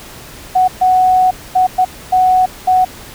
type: tone bursts at uneven times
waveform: sine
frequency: 741 Hz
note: F#5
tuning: 2 cents sharp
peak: -7 dBFS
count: 6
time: 0.55-0.68 / 0.81-1.31 / 1.55-1.67 / 1.78-1.85 / 2.12-2.46 / 2.67-2.85 s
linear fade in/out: 10 ms
effects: pink hiss -34 dBFS RMS until 3.14 s